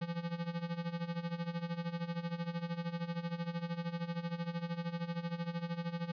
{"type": "tone with tremolo", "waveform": "square", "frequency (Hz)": 170.1, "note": "F3", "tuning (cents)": -45, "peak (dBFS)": -34, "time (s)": [0.01, 6.12], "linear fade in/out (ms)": 10, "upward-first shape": "sine", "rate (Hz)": 13, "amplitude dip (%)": 80, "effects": ["resampled to 11025 Hz"]}